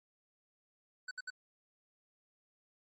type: tone bursts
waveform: square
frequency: 1500 Hz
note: F#6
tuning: 23 cents sharp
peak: -40 dBFS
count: 3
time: 1.08-1.303 s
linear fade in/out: 5 ms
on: 31 ms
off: 65 ms
effects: MP3 32 kbps